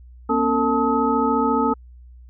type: tone cluster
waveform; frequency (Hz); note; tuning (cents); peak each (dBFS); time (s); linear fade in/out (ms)
sine; 239 / 273.3 / 451.6 / 874 / 1272; A#3 / C#4 / A4 / A5 / D#6; +43 / -24 / +45 / -12 / +38; -23; 0.29-1.74; 10
effects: added 61 Hz sine -41 dBFS peak until 2.29 s